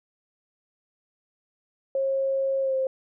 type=tone with pitch glide; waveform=sine; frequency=540 to 527.7 Hz; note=C#5 to C5; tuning=-45 to +15 cents; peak=-22 dBFS; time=1.95-2.87 s; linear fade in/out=2 ms; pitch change=-40 cents; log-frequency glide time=2.61-2.75 s; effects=none